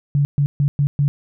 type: tone bursts at uneven times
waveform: sine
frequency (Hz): 142.9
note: D3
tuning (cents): -47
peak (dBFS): -13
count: 5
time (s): 0.15-0.25 / 0.38-0.46 / 0.6-0.68 / 0.79-0.87 / 0.99-1.08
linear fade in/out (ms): 0
effects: none